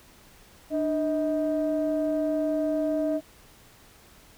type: tone pair together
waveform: sine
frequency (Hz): 299.2 / 634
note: D4 / D#5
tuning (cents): +32 / +32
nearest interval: octave + minor second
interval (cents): 1300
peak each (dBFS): -25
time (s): 0.7-3.21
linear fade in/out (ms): 50
effects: tanh soft clip ceiling -18 dBFS + pink hiss -54 dBFS RMS until 4.37 s